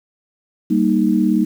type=chord; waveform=sine; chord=Eb major; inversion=first; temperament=equal; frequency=196 / 233.1 / 311.1 Hz; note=G3 / Bb3 / Eb4; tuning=0 / 0 / 0 cents; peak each=-17 dBFS; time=0.7-1.45 s; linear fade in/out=10 ms; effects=7-bit